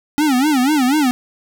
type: tone with vibrato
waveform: square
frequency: 277.2 Hz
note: C#4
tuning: in tune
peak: -13 dBFS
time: 0.18-1.11 s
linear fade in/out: 0 ms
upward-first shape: sine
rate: 4.1 Hz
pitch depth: 200 cents each way
effects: 9-bit